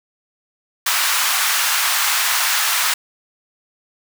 pink high-pass noise, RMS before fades -18 dBFS, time 0.86-2.94 s, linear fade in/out 5 ms, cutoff 1000 Hz, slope 24 dB/octave, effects none

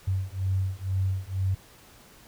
sine beating tone pair, 94 / 96.1 Hz, F#2 / G2, +28 / -34 cents, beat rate 2.1 Hz, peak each -28 dBFS, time 0.07-1.55 s, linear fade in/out 10 ms, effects pink hiss -53 dBFS RMS until 2.27 s

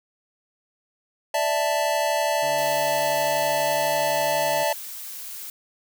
square chord, D suspended second, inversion none, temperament equal, 587.3 / 659.3 / 880 Hz, D5 / E5 / A5, 0 / 0 / 0 cents, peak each -26 dBFS, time 1.34-4.73 s, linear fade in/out 5 ms
20% pulse tone with pitch glide, 145.5 to 147.62 Hz, D3 to D3, -16 to +9 cents, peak -34 dBFS, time 2.42-4.64 s, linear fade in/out 10 ms, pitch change +25 cents, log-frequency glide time 3.64-3.71 s
blue noise, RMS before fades -36 dBFS, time 2.58-5.5 s, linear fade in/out 2 ms
effects none

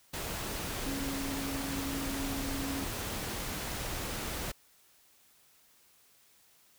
sine tone in noise, 273.9 Hz, C#4, 21 cents flat, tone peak -36 dBFS, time 0.86-2.85 s, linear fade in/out 10 ms, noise pink, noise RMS -37 dBFS, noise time 0.13-4.52 s, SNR -2 dB, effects white hiss -64 dBFS RMS until 6.78 s

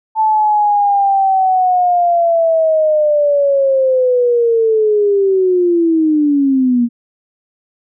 sine linear sweep, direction down, 880 to 233.5 Hz, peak -9 dBFS, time 0.15-6.89 s, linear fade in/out 50 ms, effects none

